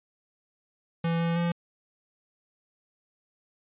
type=tone with pitch steps; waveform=square; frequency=167 / 168 / 171.3 Hz; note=E3 / E3 / F3; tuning=+23 / +33 / -33 cents; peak=-25 dBFS; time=1.04-1.52 s; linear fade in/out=5 ms; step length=160 ms; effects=resampled to 8000 Hz